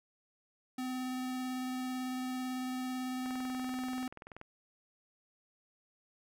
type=tone with vibrato; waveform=square; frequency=255.3 Hz; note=C4; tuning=42 cents flat; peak=-36 dBFS; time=0.78-4.08 s; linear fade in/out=5 ms; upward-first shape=sine; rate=18 Hz; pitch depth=10 cents each way
type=click train; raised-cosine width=0.5 ms; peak=-32 dBFS; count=25; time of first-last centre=3.26-4.414 s; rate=20.8 Hz
effects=none